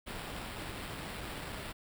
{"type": "noise with sample-and-hold", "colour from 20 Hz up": "pink", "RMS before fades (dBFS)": -42, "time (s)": [0.06, 1.73], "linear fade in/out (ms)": 20, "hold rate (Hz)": 6300, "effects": []}